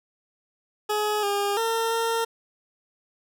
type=tone with pitch steps; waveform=20% pulse; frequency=421.7 / 404.6 / 454.8 / 457.5 Hz; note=G#4 / G#4 / A#4 / A#4; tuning=+26 / -45 / -43 / -32 cents; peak=-18 dBFS; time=0.89-2.25 s; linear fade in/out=10 ms; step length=340 ms; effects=none